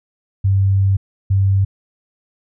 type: tone bursts at uneven times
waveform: sine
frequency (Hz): 97.4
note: G2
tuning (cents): -11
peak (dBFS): -11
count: 2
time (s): 0.44-0.97 / 1.3-1.65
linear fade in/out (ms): 10
effects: none